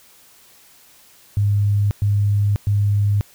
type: tone bursts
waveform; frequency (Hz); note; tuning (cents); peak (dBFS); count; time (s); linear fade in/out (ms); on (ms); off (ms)
sine; 102.1; G#2; -29; -14; 3; 1.37-3.21; 0; 540; 110
effects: white hiss -50 dBFS RMS until 3.34 s